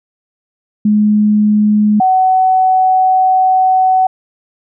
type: tone pair in turn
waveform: sine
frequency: 210.5 / 750.1 Hz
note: G#3 / F#5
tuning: +24 / +23 cents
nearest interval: octave + minor seventh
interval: 2199 cents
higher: second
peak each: -7 dBFS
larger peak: neither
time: 0.85-2 / 2-4.07 s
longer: second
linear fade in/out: 5 ms
effects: none